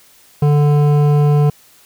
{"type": "tone with hard clipping", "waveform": "sine", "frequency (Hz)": 146.83, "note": "D3", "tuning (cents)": 0, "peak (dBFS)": -11, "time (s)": [0.42, 1.5], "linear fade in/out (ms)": 5, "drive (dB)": 12, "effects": ["white hiss -48 dBFS RMS until 1.85 s"]}